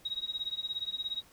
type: tone with tremolo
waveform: sine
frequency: 3802 Hz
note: A#7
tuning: 33 cents sharp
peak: -29 dBFS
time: 0.05-1.22 s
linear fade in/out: 5 ms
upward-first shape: triangle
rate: 17 Hz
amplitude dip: 100%
effects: pink hiss -60 dBFS RMS until 1.32 s